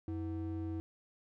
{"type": "ring-modulated tone", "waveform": "triangle", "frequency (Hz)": 206.8, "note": "G#3", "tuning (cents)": -7, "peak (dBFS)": -31, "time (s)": [0.08, 0.8], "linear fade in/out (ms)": 0, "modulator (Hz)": 117, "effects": []}